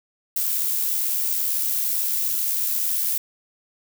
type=noise with amplitude modulation; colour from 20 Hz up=violet; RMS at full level=-22 dBFS; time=0.36-3.18 s; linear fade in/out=5 ms; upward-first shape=sine; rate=77.9 Hz; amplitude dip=30%; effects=none